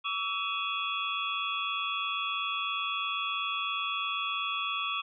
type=tone cluster; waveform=sine; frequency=1137 / 1314 / 2518 / 2724 / 3367 Hz; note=C#6 / E6 / D#7 / F7 / G#7; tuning=+44 / -6 / +20 / -44 / +23 cents; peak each=-34 / -39 / -36 / -40 / -35 dBFS; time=0.04-5.02 s; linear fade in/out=20 ms; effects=none